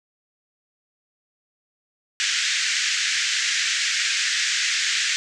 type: band-pass noise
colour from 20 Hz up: pink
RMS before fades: -23 dBFS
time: 2.2-5.16 s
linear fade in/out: 0 ms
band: 1600 to 7400 Hz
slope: 48 dB/octave
effects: none